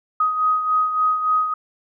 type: beating tone pair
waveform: sine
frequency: 1254 / 1257.5 Hz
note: D#6 / D#6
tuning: +13 / +18 cents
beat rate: 3.5 Hz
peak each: -17 / -25 dBFS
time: 0.2-1.54 s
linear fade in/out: 5 ms
effects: none